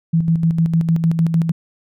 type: tone with tremolo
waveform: sine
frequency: 164.81 Hz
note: E3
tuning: in tune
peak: -11 dBFS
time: 0.13-1.52 s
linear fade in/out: 10 ms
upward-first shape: square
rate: 6.6 Hz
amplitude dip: 55%
effects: none